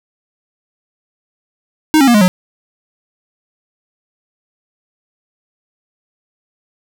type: tone with pitch steps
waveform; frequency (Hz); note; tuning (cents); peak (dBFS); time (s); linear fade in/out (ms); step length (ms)
square; 311.1 / 272.4 / 238.5 / 208.8 / 182.86; D#4 / C#4 / A#3 / G#3 / F#3; 0 / -30 / +40 / +10 / -20; -7; 1.94-2.28; 0; 68
effects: none